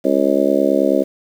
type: harmonic tone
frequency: 69.3 Hz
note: C#2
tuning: in tune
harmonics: 3 / 4 / 5 / 6 / 7 / 8 / 9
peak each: -23 / -18 / -19 / -24 / -22 / -18 / -21 dBFS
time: 0.04-1.04 s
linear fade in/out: 20 ms
effects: 7-bit